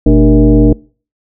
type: tone with frequency modulation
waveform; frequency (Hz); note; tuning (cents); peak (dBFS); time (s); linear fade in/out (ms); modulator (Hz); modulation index
sine; 123.47; B2; 0; -3; 0.06-0.73; 5; 173; 1.8
effects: noise-tail reverb RT60 0.4 s tail -25 dB re dry